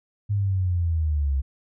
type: linear sweep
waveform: sine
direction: down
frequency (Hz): 103.83 to 65.6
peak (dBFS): -20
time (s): 0.29-1.42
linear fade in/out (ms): 20
effects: none